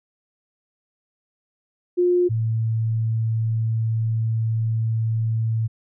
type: tone pair in turn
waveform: sine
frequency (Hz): 355.8 / 112.28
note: F4 / A2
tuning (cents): +32 / +36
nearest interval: octave + minor sixth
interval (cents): 1996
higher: first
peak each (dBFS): -15 / -19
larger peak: first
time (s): 1.97-2.29 / 2.29-5.68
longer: second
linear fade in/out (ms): 20
effects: none